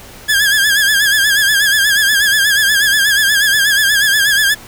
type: tone with vibrato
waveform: sawtooth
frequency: 1661.2 Hz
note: G#6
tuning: in tune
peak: -6 dBFS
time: 0.28-4.55 s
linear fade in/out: 20 ms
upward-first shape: sine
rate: 8.3 Hz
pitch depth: 84 cents each way
effects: pink hiss -36 dBFS RMS until 4.67 s